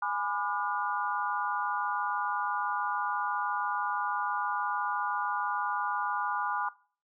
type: chord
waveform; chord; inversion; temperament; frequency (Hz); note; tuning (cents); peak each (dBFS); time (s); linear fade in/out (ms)
sine; G# diminished seventh; none; just; 830.6 / 996.7 / 1196.1 / 1435.3; G#5 / B5 / D6 / F6; 0 / +16 / +31 / +47; -34; 0.02-6.69; 5
effects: noise-tail reverb RT60 0.4 s tail -20 dB re dry